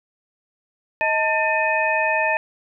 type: tone cluster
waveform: sine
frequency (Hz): 630 / 890 / 1795 / 2510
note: D#5 / A5 / A6 / D#7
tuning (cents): +21 / +20 / +34 / +15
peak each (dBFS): -23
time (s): 1.01-2.37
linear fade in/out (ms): 0
effects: none